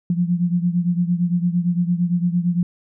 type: beating tone pair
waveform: sine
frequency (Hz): 173 / 181.8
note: F3 / F#3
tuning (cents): -16 / -30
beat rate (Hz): 8.8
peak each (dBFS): -18 / -22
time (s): 0.1-2.63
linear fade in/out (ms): 2
effects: none